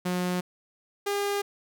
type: tone pair in turn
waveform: sawtooth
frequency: 180.1 / 404.3 Hz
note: F#3 / G#4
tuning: -46 / -46 cents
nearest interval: octave + major second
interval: 1400 cents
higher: second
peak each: -22 dBFS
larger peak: neither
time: 0.05-0.41 / 1.06-1.42 s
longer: neither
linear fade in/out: 10 ms
effects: none